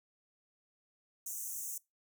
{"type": "high-pass noise", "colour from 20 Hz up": "pink", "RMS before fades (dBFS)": -41, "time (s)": [1.26, 1.78], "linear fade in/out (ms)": 5, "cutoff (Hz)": 6000, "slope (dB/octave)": 96, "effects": ["noise-tail reverb RT60 0.2 s tail -22 dB re dry"]}